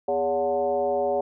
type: tone with frequency modulation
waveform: sine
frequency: 569 Hz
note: C#5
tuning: 45 cents sharp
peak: -21 dBFS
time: 0.08-1.21 s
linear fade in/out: 5 ms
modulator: 161 Hz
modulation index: 1.2
effects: none